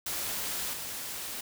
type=noise with level steps; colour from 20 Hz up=white; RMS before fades=-34 / -38 dBFS; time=0.06-1.41 s; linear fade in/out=5 ms; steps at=0.73 s; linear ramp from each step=5 ms; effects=none